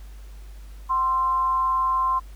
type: tone with frequency modulation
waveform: sine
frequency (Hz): 1046.5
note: C6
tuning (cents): 0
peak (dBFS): -19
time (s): 0.89-2.2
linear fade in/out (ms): 20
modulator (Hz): 294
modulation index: 0.23
effects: added 50 Hz sine -38 dBFS peak until 2.35 s + pink hiss -55 dBFS RMS until 2.35 s